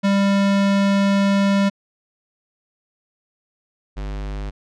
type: tone pair in turn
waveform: square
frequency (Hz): 198.2 / 50.24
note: G3 / G1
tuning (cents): +19 / +43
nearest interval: 2 octaves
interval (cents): 2376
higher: first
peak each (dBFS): -15 / -26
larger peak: first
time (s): 0.03-1.7 / 3.96-4.51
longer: first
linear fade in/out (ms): 20
effects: low-pass 5000 Hz 12 dB/octave